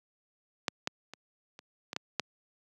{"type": "clicks", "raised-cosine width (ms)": 0.2, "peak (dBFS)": [-10, -12, -26, -29, -19, -14, -11], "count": 7, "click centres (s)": [0.682, 0.874, 1.136, 1.591, 1.931, 1.964, 2.197], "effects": ["high-pass 150 Hz 12 dB/octave"]}